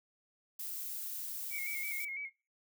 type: noise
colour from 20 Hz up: violet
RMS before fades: -41 dBFS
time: 0.59-2.05 s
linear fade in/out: 5 ms
type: tone with vibrato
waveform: sine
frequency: 2217 Hz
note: C#7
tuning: in tune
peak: -38 dBFS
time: 1.5-2.3 s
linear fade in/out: 50 ms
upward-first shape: square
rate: 6 Hz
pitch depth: 50 cents each way
effects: noise-tail reverb RT60 0.3 s tail -21 dB re dry